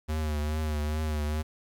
square tone with vibrato, 76.3 Hz, D#2, 33 cents flat, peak -28 dBFS, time 0.08-1.43 s, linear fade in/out 20 ms, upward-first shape triangle, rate 2.4 Hz, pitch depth 53 cents each way, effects 10-bit

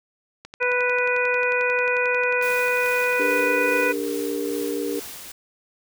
click train, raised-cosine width 0.2 ms, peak -21 dBFS, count 34, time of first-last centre 0.45-3.396 s, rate 11.2 Hz
harmonic tone, 493.9 Hz, B4, in tune, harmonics 1 / 2 / 3 / 4 / 5, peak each -23 / -29 / -25 / -30 / -24 dBFS, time 0.6-3.93 s, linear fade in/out 20 ms
white noise with tremolo, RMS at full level -36 dBFS, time 2.42-5.32 s, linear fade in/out 5 ms, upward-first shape sine, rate 2.4 Hz, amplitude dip 30%
sine chord, G minor, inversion second, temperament equal with one note detuned, 293.7 / 402.3 / 466.2 Hz, D4 / G4 / Bb4, 0 / +45 / 0 cents, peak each -28 dBFS, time 3.19-5 s, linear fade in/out 10 ms
effects none

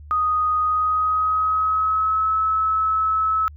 sine tone with pitch glide, 1244.5 to 1297.3 Hz, D#6 to E6, 0 to -28 cents, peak -17 dBFS, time 0.11-3.48 s, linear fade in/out 0 ms, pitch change +72 cents, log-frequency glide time 0.61-2.35 s, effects added 74 Hz sine -38 dBFS peak until 3.56 s

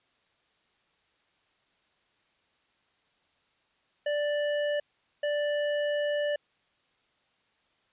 square tone bursts at uneven times, 587.3 Hz, D5, in tune, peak -27 dBFS, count 2, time 4.06-4.8 / 5.23-6.36 s, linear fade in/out 5 ms, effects white hiss -70 dBFS RMS until 7.92 s + resampled to 8000 Hz

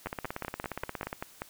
two click trains, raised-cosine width 0.5 ms, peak -19 / -19 dBFS, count 19 / 8, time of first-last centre 0.07-1.129 / 0.06-1.419 s, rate 17 / 5.15 Hz, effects white hiss -55 dBFS RMS until 1.49 s

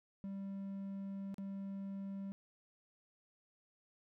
triangle tone with dropouts, 196 Hz, G3, in tune, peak -39 dBFS, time 0.24-2.32 s, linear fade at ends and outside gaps 0 ms, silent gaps 1.343-1.382 s, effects none

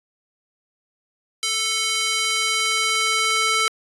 square tone with high-pass filter sweep, 441.5 Hz, A4, 6 cents sharp, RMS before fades -21 dBFS, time 1.43-3.68 s, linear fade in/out 0 ms, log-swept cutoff 3100 to 1500 Hz, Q 0.96, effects resampled to 24000 Hz

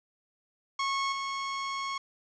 sawtooth tone with level steps, 1096 Hz, C#6, 20 cents flat, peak -24 / -28 dBFS, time 0.79-1.98 s, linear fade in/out 5 ms, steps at 1.12 s, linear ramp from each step 5 ms, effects resampled to 16000 Hz + 9-bit

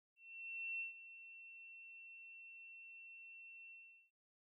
sine tone with ADSR envelope, 2703 Hz, E7, 43 cents sharp, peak -40 dBFS, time 0.16-4.11 s, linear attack 640 ms, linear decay 130 ms, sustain -14 dB, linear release 400 ms, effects none

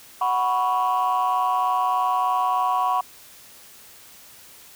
sine chord, F# suspended fourth, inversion none, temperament just, 740 / 986.7 / 1110 Hz, F#5 / B5 / C#6, 0 / -2 / +2 cents, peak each -22 dBFS, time 0.21-3.01 s, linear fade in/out 5 ms, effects tanh soft clip ceiling -14 dBFS + white hiss -47 dBFS RMS until 4.75 s

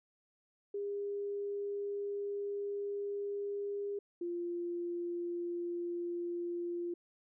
sine tone pair in turn, 404.7 / 347 Hz, G#4 / F4, -45 / -11 cents, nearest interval minor third, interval 266 cents, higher first, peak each -35 / -35 dBFS, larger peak neither, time 0.74-3.99 / 4.21-6.94 s, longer first, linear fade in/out 5 ms, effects none

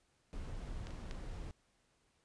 brown noise, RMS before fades -44 dBFS, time 0.33-1.51 s, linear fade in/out 0 ms
clicks, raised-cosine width 0.2 ms, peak -32 / -37 / -30 dBFS, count 3, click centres 0.87 / 0.907 / 1.111 s
effects pink hiss -75 dBFS RMS until 2.24 s + resampled to 22050 Hz

